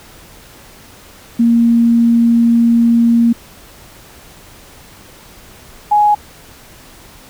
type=tone pair in turn; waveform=sine; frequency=233.3 / 834.3 Hz; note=A#3 / G#5; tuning=+2 / +8 cents; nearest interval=octave + minor seventh; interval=2206 cents; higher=second; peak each=-7 dBFS; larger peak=neither; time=1.39-3.33 / 5.91-6.15 s; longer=first; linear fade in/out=10 ms; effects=pink hiss -40 dBFS RMS until 7.29 s